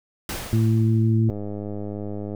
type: noise with exponential decay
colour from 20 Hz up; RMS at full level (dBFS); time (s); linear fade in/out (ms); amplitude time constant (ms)
pink; -28; 0.29-1.31; 2; 220
type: harmonic tone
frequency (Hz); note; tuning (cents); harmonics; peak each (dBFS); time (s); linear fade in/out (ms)
111.7; A2; +27; 1 / 2 / 3; -17 / -23 / -27; 0.53-1.3; 0
type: click train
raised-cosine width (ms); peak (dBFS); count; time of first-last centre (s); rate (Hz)
2; -19; 110; 1.29-2.348; 103
effects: none